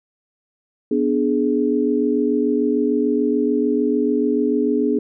sine chord, G# diminished, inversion first, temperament equal with one note detuned, 246.9 / 293.7 / 419.4 Hz, B3 / D4 / G#4, 0 / 0 / +17 cents, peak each -20 dBFS, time 0.91-4.99 s, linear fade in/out 5 ms, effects none

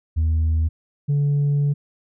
sine tone pair in turn, 79.8 / 143.8 Hz, D#2 / D3, +44 / -36 cents, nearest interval minor seventh, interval 1020 cents, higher second, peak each -14 dBFS, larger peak neither, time 0.16-0.69 / 1.08-1.74 s, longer second, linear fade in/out 20 ms, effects tanh soft clip ceiling -15 dBFS

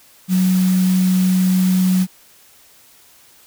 sine tone in noise, 185 Hz, F#3, in tune, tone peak -12 dBFS, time 0.28-2.07 s, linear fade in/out 50 ms, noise white, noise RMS -30 dBFS, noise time 0.28-2.07 s, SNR +15 dB, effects white hiss -49 dBFS RMS until 3.46 s

